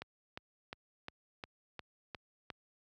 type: click train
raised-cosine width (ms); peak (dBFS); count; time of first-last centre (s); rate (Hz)
0.3; -26; 8; 0.02-2.502; 2.82
effects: high-pass 60 Hz 12 dB/octave